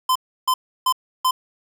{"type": "tone bursts", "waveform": "square", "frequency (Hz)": 1028, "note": "C6", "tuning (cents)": -31, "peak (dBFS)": -16, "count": 4, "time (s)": [0.09, 1.31], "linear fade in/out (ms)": 5, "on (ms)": 65, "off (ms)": 320, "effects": ["9-bit"]}